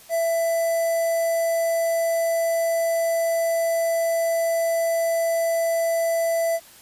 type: tone with notch filter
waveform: square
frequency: 665 Hz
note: E5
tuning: 15 cents sharp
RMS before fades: -22 dBFS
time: 0.09-6.6 s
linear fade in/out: 50 ms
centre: 3200 Hz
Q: 0.59
effects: white hiss -48 dBFS RMS until 6.81 s + resampled to 32000 Hz